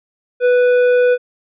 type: tone with tanh clipping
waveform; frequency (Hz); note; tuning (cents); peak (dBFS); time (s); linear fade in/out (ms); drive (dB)
sine; 493.9; B4; 0; -11; 0.4-1.18; 50; 10
effects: resampled to 8000 Hz